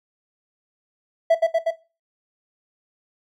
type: tone with echo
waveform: triangle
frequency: 660 Hz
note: E5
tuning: 2 cents sharp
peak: -9 dBFS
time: 1.3-1.35 s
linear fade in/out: 10 ms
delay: 120 ms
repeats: 3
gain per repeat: -2 dB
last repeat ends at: 1.71 s
effects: noise-tail reverb RT60 0.3 s tail -18 dB re dry + tanh soft clip ceiling -5 dBFS